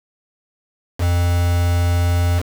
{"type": "tone with quantisation", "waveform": "triangle", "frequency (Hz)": 87.31, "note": "F2", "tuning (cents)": 0, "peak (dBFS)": -12, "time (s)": [0.98, 2.43], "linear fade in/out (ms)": 50, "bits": 4, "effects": []}